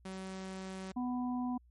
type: tone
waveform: sawtooth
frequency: 189.4 Hz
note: F#3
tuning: 41 cents sharp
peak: -37 dBFS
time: 0.05-0.92 s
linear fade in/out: 5 ms
type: harmonic tone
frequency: 248.4 Hz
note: B3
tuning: 10 cents sharp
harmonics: 1 / 3 / 4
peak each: -33 / -43 / -45 dBFS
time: 0.96-1.58 s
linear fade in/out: 10 ms
effects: added 60 Hz sine -60 dBFS peak until 1.7 s + MP3 48 kbps